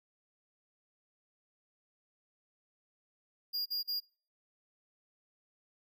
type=tone bursts; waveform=square; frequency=4831 Hz; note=D8; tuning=48 cents sharp; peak=-33 dBFS; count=3; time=3.53-4.004 s; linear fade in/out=20 ms; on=130 ms; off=42 ms; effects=noise-tail reverb RT60 0.4 s tail -25 dB re dry